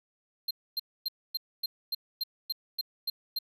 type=tone bursts; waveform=square; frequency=4175 Hz; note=C8; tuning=5 cents flat; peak=-29 dBFS; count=11; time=0.48-3.388 s; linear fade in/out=5 ms; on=28 ms; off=260 ms; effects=none